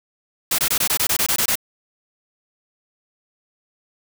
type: noise bursts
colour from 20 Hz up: white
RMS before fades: -19 dBFS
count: 11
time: 0.51-1.555 s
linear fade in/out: 5 ms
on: 75 ms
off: 22 ms
effects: none